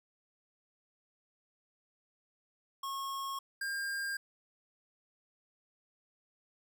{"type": "tone pair in turn", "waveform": "square", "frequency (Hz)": [1090, 1604.8], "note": ["C#6", "G6"], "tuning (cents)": [-29, 40], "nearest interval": "perfect fifth", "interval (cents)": 669, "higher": "second", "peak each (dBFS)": [-37, -35], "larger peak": "second", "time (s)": [[2.83, 3.39], [3.61, 4.17]], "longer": "neither", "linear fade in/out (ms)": 5, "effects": []}